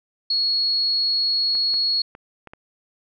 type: tone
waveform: sine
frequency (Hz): 4335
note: C#8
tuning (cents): -39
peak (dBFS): -18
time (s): 0.3-2.02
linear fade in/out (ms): 5
type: clicks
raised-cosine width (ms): 0.5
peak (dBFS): -25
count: 5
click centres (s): 1.552 / 1.741 / 2.151 / 2.473 / 2.535
effects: none